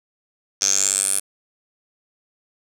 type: tone with band-pass filter sweep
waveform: 10% pulse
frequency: 97.5 Hz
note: G2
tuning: 9 cents flat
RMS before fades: -20 dBFS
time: 0.61-1.2 s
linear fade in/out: 10 ms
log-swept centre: 5900 to 10000 Hz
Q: 9.5
effects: none